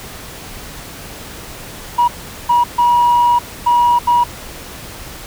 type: tone bursts at uneven times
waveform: sine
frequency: 961 Hz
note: B5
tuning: 48 cents flat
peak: -7 dBFS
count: 5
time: 1.98-2.08 / 2.49-2.64 / 2.78-3.39 / 3.66-3.99 / 4.07-4.24 s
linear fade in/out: 10 ms
effects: tanh soft clip ceiling -6 dBFS + pink hiss -32 dBFS RMS until 5.26 s